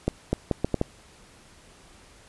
accelerating click train, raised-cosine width 2 ms, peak -9 dBFS, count 6, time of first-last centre 0.08-0.814 s, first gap 250 ms, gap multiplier 0.73, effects pink hiss -53 dBFS RMS until 2.28 s + resampled to 24000 Hz

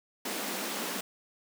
pink high-pass noise, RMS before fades -35 dBFS, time 0.25-1.01 s, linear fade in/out 5 ms, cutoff 190 Hz, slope 96 dB/octave, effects none

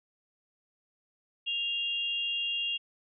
sine tone pair together, 2794 / 3278 Hz, F7 / G#7, 0 / -23 cents, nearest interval minor third, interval 277 cents, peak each -30 / -35 dBFS, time 1.46-2.78 s, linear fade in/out 20 ms, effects none

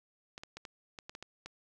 clicks, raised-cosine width 0.2 ms, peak -27 dBFS, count 9, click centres 0.379 / 0.435 / 0.57 / 0.652 / 0.988 / 1.095 / 1.151 / 1.226 / 1.46 s, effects none

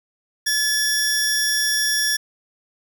sawtooth tone pair together, 1718 / 5588 Hz, A6 / F8, -42 / 0 cents, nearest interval octave + minor sixth, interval 2042 cents, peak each -18 dBFS, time 0.46-2.17 s, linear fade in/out 10 ms, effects none

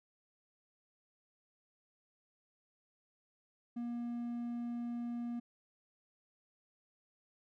triangle tone, 238 Hz, A#3, 36 cents sharp, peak -35 dBFS, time 3.76-5.4 s, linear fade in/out 10 ms, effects none

